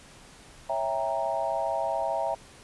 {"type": "chord", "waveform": "sine", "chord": "C# diminished seventh", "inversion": "none", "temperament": "equal with one note detuned", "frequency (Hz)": [554.4, 659.3, 792.2, 932.3], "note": ["C#5", "E5", "G5", "Bb5"], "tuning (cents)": [0, 0, 18, 0], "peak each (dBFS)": [-34, -29, -32, -32], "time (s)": [0.69, 2.35], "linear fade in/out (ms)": 10, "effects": ["pink hiss -51 dBFS RMS until 2.63 s", "resampled to 24000 Hz"]}